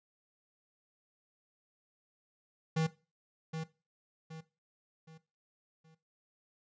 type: tone with echo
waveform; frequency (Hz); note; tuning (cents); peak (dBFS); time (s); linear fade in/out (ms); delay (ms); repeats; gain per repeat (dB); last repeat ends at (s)
square; 160; D#3; +49; -29; 2.76-2.87; 10; 770; 4; -8; 5.95
effects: noise-tail reverb RT60 0.3 s tail -17 dB re dry + resampled to 16000 Hz